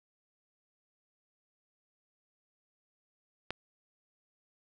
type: click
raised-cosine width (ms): 0.3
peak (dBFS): -18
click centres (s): 3.506
effects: none